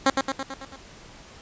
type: tone with echo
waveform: 10% pulse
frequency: 269.1 Hz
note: C4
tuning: 49 cents sharp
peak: -8 dBFS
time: 0.06-0.1 s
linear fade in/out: 2 ms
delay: 110 ms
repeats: 6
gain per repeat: -4 dB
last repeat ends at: 0.76 s
effects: pink hiss -47 dBFS RMS until 1.41 s + resampled to 16000 Hz